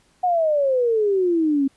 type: exponential sweep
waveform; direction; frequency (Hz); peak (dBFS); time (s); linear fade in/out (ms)
sine; down; 740 to 267.4; -16; 0.23-1.68; 10
effects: pink hiss -60 dBFS RMS until 1.76 s + resampled to 24000 Hz